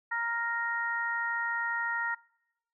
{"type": "harmonic tone", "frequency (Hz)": 466.2, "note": "A#4", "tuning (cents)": 0, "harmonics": [2, 3, 4], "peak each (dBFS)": [-35, -34, -32], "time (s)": [0.11, 2.15], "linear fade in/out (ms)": 10, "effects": ["noise-tail reverb RT60 0.9 s tail -24 dB re dry"]}